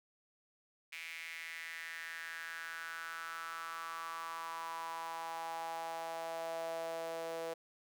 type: tone with high-pass filter sweep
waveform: sawtooth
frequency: 164.81 Hz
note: E3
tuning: in tune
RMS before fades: -43 dBFS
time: 0.92-7.54 s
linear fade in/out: 10 ms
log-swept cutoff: 2300 to 540 Hz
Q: 5.3
effects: none